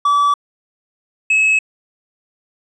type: tone pair in turn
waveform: triangle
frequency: 1151 / 2579 Hz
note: D6 / E7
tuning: -35 / -39 cents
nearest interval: octave + major second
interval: 1396 cents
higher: second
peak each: -9 dBFS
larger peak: neither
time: 0.05-0.34 / 1.3-1.59 s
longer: neither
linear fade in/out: 5 ms
effects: resampled to 24000 Hz